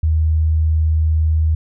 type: tone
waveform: sine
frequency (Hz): 78.9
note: D#2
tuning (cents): +25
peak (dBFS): -12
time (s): 0.03-1.55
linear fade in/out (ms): 5
effects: none